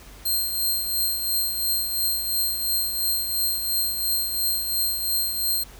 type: tone with tremolo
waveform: 5% pulse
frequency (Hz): 4186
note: C8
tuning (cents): 0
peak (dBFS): -13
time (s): 0.25-5.64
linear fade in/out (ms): 10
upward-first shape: triangle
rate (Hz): 2.9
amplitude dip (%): 55
effects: added 47 Hz sine -45 dBFS peak until 5.79 s + pink hiss -47 dBFS RMS until 5.79 s